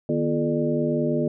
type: tone cluster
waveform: sine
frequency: 153.7 / 243.2 / 345.6 / 431 / 597 Hz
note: D#3 / B3 / F4 / A4 / D5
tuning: -21 / -26 / -18 / -36 / +28 cents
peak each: -27 / -25 / -27 / -28 / -28 dBFS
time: 0.09-1.28 s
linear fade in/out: 2 ms
effects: none